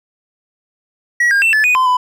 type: tone with pitch steps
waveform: triangle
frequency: 1919 / 1613 / 2685 / 1734 / 2480 / 1028 / 1000 Hz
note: A#6 / G6 / E7 / A6 / D#7 / C6 / B5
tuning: +50 / +49 / +31 / -26 / -6 / -31 / +21 cents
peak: -8 dBFS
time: 1.2-1.97 s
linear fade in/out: 5 ms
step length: 110 ms
effects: none